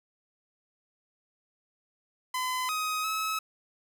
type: tone with pitch steps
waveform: sawtooth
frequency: 1016 / 1258 / 1289 Hz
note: B5 / D#6 / E6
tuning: +49 / +19 / -39 cents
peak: -25 dBFS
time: 2.34-3.39 s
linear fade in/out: 5 ms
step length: 350 ms
effects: 11-bit